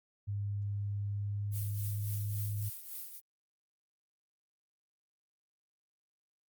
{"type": "tone with pitch glide", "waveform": "sine", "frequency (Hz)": [101.5, 103.75], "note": ["G#2", "G#2"], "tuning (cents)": [-39, -1], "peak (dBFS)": -33, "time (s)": [0.27, 2.7], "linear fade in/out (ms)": 20, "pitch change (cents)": 38, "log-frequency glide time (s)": [1.12, 2.23]}
{"type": "noise with tremolo", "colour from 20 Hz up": "violet", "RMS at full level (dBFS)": -41, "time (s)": [1.51, 3.21], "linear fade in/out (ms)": 50, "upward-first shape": "triangle", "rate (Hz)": 3.6, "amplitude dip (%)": 65}
{"effects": ["Opus 48 kbps"]}